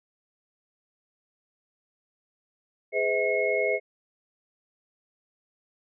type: tone cluster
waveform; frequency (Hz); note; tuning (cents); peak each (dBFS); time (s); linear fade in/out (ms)
sine; 417.5 / 508 / 643 / 2171; G#4 / B4 / E5 / C#7; +9 / +49 / -43 / -37; -28; 2.92-3.8; 50
effects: none